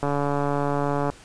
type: click train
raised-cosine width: 1 ms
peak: -11 dBFS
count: 154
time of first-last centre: 0.03-1.1 s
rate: 143 Hz
effects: pink hiss -48 dBFS RMS until 1.24 s + resampled to 22050 Hz